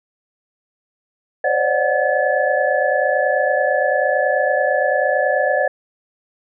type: tone cluster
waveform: sine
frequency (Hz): 522 / 574 / 603 / 735 / 1721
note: C5 / D5 / D5 / F#5 / A6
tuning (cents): -4 / -40 / +46 / -12 / -39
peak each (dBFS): -21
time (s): 1.44-5.68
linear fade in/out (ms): 5
effects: none